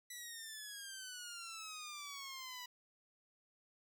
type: exponential sweep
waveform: 10% pulse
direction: down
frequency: 1975.5 to 977 Hz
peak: -38 dBFS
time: 0.1-2.66 s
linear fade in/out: 5 ms
effects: none